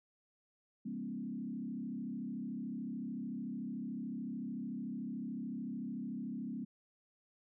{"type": "tone with frequency modulation", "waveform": "sine", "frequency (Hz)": 232, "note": "A#3", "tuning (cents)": -8, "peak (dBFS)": -38, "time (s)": [0.85, 6.65], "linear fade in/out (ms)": 10, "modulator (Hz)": 33.6, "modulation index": 1.4, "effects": []}